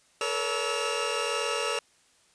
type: tone cluster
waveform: sawtooth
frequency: 436.7 / 478.2 / 565 / 1304 / 2797 Hz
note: A4 / A#4 / C#5 / E6 / F7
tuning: -13 / +44 / +33 / -19 / +2 cents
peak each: -30 dBFS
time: 0.21-1.79 s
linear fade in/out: 2 ms
effects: white hiss -63 dBFS RMS until 2.34 s + resampled to 22050 Hz